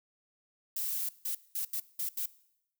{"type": "noise bursts at uneven times", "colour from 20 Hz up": "violet", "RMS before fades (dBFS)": -34, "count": 6, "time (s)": [[0.76, 1.09], [1.25, 1.35], [1.55, 1.65], [1.73, 1.8], [1.99, 2.09], [2.17, 2.26]], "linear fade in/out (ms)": 5, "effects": ["noise-tail reverb RT60 0.8 s tail -20 dB re dry"]}